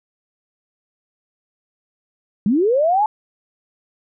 sine linear sweep, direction up, 185 to 880 Hz, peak -13 dBFS, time 2.46-3.06 s, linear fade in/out 2 ms, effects none

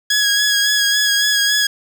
15% pulse tone with vibrato, 1665 Hz, G#6, 4 cents sharp, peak -7 dBFS, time 0.1-1.67 s, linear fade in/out 5 ms, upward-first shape sine, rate 3.6 Hz, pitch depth 27 cents each way, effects 8-bit

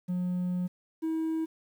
triangle tone pair in turn, 180 / 321.3 Hz, F#3 / E4, -47 / -44 cents, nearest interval minor seventh, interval 1003 cents, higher second, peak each -25 dBFS, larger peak neither, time 0.08-0.68 / 1.02-1.46 s, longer first, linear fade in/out 20 ms, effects tanh soft clip ceiling -21 dBFS + 10-bit

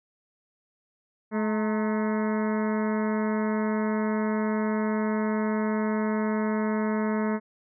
harmonic tone with a mistuned harmonic, 215 Hz, A3, 40 cents flat, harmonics 1 / 2 / 3 / 4 / 5 / 6 / 7 / 8 / 9 / 10, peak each -25 / -31 / -35 / -37 / -39 / -41 / -42 / -43 / -44 / -45 dBFS, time 1.31-7.4 s, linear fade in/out 50 ms, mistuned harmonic 4, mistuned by +100 cents, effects none

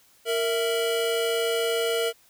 square tone cluster, 461.7 / 661 / 2951 Hz, A#4 / E5 / F#7, -17 / +5 / -5 cents, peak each -25 / -31 / -33 dBFS, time 0.25-2.13 s, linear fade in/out 50 ms, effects white hiss -59 dBFS RMS until 2.29 s

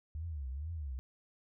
sine tone with vibrato, 73.42 Hz, D2, in tune, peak -37 dBFS, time 0.15-0.99 s, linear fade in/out 0 ms, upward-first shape triangle, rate 2.2 Hz, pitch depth 280 cents each way, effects none

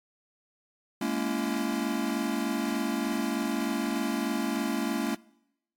square chord, A# half-diminished seventh, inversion third, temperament just, 209.8 / 233.1 / 279.7 / 335.6 Hz, G#3 / A#3 / C#4 / E4, +18 / 0 / +16 / +31 cents, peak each -34 / -33 / -33 / -35 dBFS, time 1.01-5.15 s, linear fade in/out 5 ms, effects noise-tail reverb RT60 0.8 s tail -22 dB re dry + AAC 64 kbps

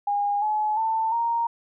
sine tone with pitch steps, 815 / 852.1 / 890.8 / 931.3 Hz, G#5 / G#5 / A5 / A#5, -33 / +44 / +21 / -2 cents, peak -21 dBFS, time 0.07-1.47 s, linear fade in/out 5 ms, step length 350 ms, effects none

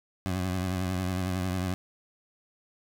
20% pulse tone with vibrato, 92.1 Hz, F#2, 7 cents flat, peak -23 dBFS, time 0.26-1.74 s, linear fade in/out 0 ms, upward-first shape triangle, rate 11 Hz, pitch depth 68 cents each way, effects none

